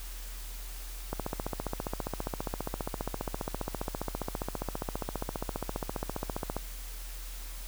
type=click train; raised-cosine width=1 ms; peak=-18 dBFS; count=82; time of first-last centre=1.13-6.566 s; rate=14.9 Hz; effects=added 41 Hz sine -39 dBFS peak until 7.67 s + white hiss -47 dBFS RMS until 7.67 s